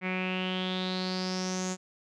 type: tone with low-pass filter sweep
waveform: sawtooth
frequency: 185 Hz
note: F#3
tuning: in tune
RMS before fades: -32 dBFS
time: 0.01-1.77 s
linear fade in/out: 50 ms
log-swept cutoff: 2200 to 7000 Hz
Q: 7
effects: none